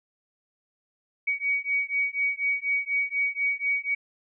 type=beating tone pair; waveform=sine; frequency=2253 / 2257.1 Hz; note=C#7 / C#7; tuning=+28 / +31 cents; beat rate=4.1 Hz; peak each=-27 dBFS; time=1.27-3.95 s; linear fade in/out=10 ms; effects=none